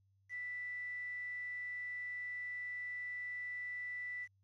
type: tone with quantisation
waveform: sine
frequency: 1975.5 Hz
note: B6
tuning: in tune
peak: -40 dBFS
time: 0.29-4.28 s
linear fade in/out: 50 ms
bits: 10
effects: added 97 Hz sine -70 dBFS peak until 4.43 s + low-pass 5000 Hz 12 dB/octave